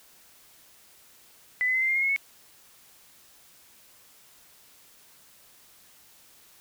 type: tone with pitch steps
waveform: sine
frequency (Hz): 1999 / 2027 / 2055 / 2084 / 2113 / 2142 / 2172 / 2203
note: B6 / B6 / C7 / C7 / C7 / C7 / C#7 / C#7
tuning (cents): +20 / +45 / -32 / -7 / +16 / +40 / -36 / -11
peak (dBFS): -22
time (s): 1.61-2.162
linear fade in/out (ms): 0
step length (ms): 69
effects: white hiss -56 dBFS RMS until 6.6 s